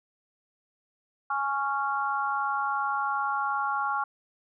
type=chord; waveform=sine; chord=Db major; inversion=second; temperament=just; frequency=831.5 / 1108.7 / 1385.9 Hz; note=Ab5 / Db6 / F6; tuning=+2 / 0 / -14 cents; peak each=-30 dBFS; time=1.3-4.04 s; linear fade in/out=5 ms; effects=none